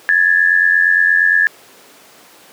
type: tone pair together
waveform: sine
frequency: 1671.4 / 1760 Hz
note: G#6 / A6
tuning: +11 / 0 cents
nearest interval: minor second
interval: 89 cents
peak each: -12 dBFS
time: 0.09-1.47 s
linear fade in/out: 0 ms
effects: pink hiss -43 dBFS RMS until 2.52 s + high-pass 300 Hz 12 dB/octave